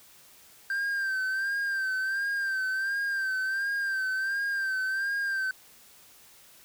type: tone with vibrato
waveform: triangle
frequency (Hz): 1574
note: G6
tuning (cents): +7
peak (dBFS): -25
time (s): 0.7-5.51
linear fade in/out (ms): 2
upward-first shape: sine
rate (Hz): 1.4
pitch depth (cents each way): 54
effects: white hiss -55 dBFS RMS until 6.64 s